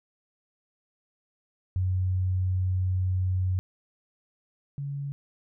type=tone pair in turn; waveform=sine; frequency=92.5 / 140.98 Hz; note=F#2 / C#3; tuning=0 / +30 cents; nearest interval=perfect fifth; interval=730 cents; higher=second; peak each=-23 / -30 dBFS; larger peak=first; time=1.76-3.59 / 4.78-5.12 s; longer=first; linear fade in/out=0 ms; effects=none